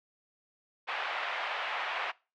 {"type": "band-pass noise", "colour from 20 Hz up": "pink", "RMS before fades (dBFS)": -35, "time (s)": [0.87, 2.12], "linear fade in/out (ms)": 20, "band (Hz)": [700, 3000], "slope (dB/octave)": 24, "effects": ["noise-tail reverb RT60 0.3 s tail -22 dB re dry"]}